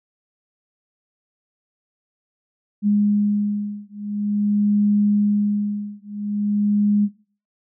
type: beating tone pair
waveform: sine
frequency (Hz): 206.1 / 206.57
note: G#3 / G#3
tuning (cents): -13 / -9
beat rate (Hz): 0.47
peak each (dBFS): -20 / -20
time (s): 2.82-7.09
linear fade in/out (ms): 50
effects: noise-tail reverb RT60 0.4 s tail -18 dB re dry